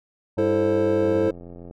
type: harmonic tone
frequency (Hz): 99.2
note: G2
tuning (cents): +21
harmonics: 1 / 2 / 3 / 4 / 5 / 6 / 7 / 8 / 9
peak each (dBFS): -30 / -31 / -41 / -41 / -47 / -37 / -41 / -48 / -42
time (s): 0.37-1.29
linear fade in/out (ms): 5
type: chord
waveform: triangle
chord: A minor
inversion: second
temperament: just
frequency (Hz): 330 / 440 / 528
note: E4 / A4 / C5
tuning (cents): +2 / 0 / +16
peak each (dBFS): -21 / -21 / -21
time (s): 0.38-1.31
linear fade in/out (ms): 5
type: click train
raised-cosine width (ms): 2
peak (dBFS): -28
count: 60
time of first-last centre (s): 1.03-1.711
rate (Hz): 86.7
effects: none